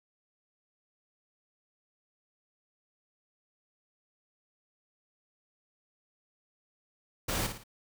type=noise with echo; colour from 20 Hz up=pink; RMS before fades=-32 dBFS; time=7.28-7.47 s; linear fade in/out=10 ms; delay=56 ms; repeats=3; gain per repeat=-7 dB; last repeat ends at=7.638 s; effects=none